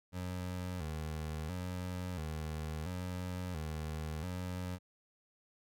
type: tone with vibrato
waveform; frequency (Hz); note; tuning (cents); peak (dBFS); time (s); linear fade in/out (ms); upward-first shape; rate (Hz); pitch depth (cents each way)
25% pulse; 84; E2; +33; -34; 0.12-4.79; 50; square; 0.73; 130
effects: none